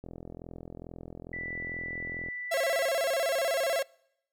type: click train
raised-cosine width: 2 ms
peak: -29 dBFS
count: 96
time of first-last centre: 0.04-2.286 s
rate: 42.3 Hz
type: tone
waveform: sine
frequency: 1975.5 Hz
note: B6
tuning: in tune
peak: -35 dBFS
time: 1.33-2.87 s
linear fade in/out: 2 ms
type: tone with vibrato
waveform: 45% pulse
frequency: 603 Hz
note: D5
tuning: 46 cents sharp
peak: -26 dBFS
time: 2.51-3.83 s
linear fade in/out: 10 ms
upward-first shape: square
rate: 16 Hz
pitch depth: 180 cents each way
effects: noise-tail reverb RT60 0.8 s tail -26 dB re dry